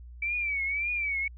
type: tone with vibrato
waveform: sine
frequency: 2301 Hz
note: D7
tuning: 36 cents flat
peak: -27 dBFS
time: 0.22-1.28 s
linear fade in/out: 5 ms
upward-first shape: triangle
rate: 1.8 Hz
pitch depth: 120 cents each way
effects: added 60 Hz sine -43 dBFS peak until 1.37 s